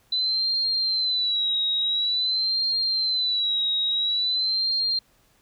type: tone with vibrato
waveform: sine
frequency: 3997 Hz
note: B7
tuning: 20 cents sharp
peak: -21 dBFS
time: 0.12-4.99 s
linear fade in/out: 5 ms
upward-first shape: sine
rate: 0.48 Hz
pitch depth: 87 cents each way
effects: pink hiss -62 dBFS RMS until 5.41 s